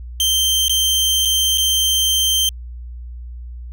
sawtooth tone with dropouts, 3136 Hz, G7, in tune, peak -11 dBFS, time 0.2-2.49 s, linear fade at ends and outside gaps 1 ms, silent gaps 0.682-0.695 / 1.251-1.255 / 1.575-1.581 s, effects added 60 Hz sine -29 dBFS peak until 3.72 s

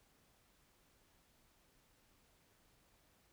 silence, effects pink hiss -72 dBFS RMS until 3.32 s

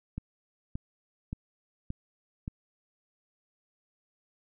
click train, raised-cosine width 5 ms, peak -22 dBFS, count 5, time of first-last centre 0.18-2.479 s, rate 1.74 Hz, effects none

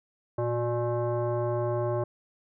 sine tone with frequency modulation, 116.54 Hz, A#2, in tune, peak -25 dBFS, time 0.38-2.04 s, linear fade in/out 5 ms, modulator 479 Hz, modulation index 1.4, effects none

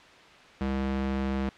square tone with high-pass filter, 66.8 Hz, C2, 36 cents sharp, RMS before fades -29 dBFS, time 0.61-1.49 s, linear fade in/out 0 ms, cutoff 130 Hz, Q 3.8, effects white hiss -51 dBFS RMS until 1.57 s + low-pass 3000 Hz 12 dB/octave

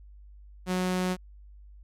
sawtooth tone, 183.2 Hz, F#3, 17 cents flat, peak -22 dBFS, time 0.66-1.17 s, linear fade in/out 50 ms, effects added 50 Hz sine -47 dBFS peak until 1.83 s + low-pass 12000 Hz 12 dB/octave

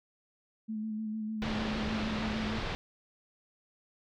sine tone with vibrato, 217 Hz, A3, 24 cents flat, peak -33 dBFS, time 0.68-2.59 s, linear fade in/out 20 ms, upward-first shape square, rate 6.6 Hz, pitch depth 22 cents each way
pink low-pass noise, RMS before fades -36 dBFS, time 1.42-2.75 s, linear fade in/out 0 ms, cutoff 4300 Hz, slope 24 dB/octave
effects none

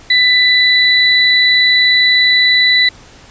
sine tone pair together, 1993 / 3970 Hz, B6 / B7, +15 / +8 cents, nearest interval octave, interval 1193 cents, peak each -10 dBFS, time 0.1-2.89 s, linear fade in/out 5 ms, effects pink hiss -40 dBFS RMS until 3.3 s + resampled to 16000 Hz

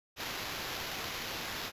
white noise with sample-and-hold, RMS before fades -39 dBFS, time 0.16-1.72 s, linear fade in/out 50 ms, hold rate 8820 Hz, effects resampled to 32000 Hz

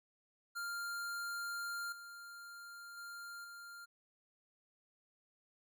square tone with level steps, 1396.9 Hz, F6, in tune, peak -40 / -50 / -47 / -50 dBFS, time 0.55-3.86 s, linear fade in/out 20 ms, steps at 1.92 / 2.97 / 3.44 s, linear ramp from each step 5 ms, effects none

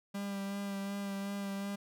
45% pulse tone with vibrato, 198.7 Hz, G3, 24 cents sharp, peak -36 dBFS, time 0.14-1.76 s, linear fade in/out 10 ms, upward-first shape sine, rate 2.7 Hz, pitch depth 18 cents each way, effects none

